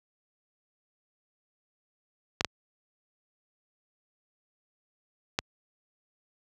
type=clicks; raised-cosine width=0.2 ms; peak=-8 dBFS; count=3; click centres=2.409 / 2.447 / 5.389 s; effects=high-pass 60 Hz 12 dB/octave